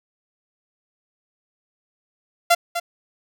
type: tone with echo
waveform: sawtooth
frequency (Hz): 688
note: F5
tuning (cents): -26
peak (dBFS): -8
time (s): 2.5-2.55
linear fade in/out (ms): 10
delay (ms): 250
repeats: 1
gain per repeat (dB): -10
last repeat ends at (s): 2.8
effects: none